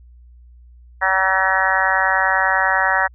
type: harmonic tone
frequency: 190 Hz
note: F#3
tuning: 46 cents sharp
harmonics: 3 / 4 / 5 / 6 / 7 / 8 / 9 / 10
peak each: -27 / -22 / -22 / -27 / -24 / -22 / -21 / -21 dBFS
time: 1.01-3.08 s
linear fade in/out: 20 ms
effects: added 60 Hz sine -42 dBFS peak until 3.14 s